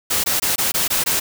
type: noise bursts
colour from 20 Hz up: white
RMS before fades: -19 dBFS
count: 7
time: 0.1-1.2 s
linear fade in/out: 10 ms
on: 140 ms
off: 20 ms
effects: none